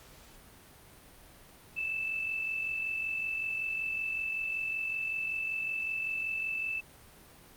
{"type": "tone with amplitude modulation", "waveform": "sine", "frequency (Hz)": 2637, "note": "E7", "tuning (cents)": 0, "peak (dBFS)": -29, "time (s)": [1.76, 6.81], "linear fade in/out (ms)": 20, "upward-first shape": "sine", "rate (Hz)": 45.3, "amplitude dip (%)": 50, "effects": ["pink hiss -55 dBFS RMS until 7.56 s", "Opus 48 kbps"]}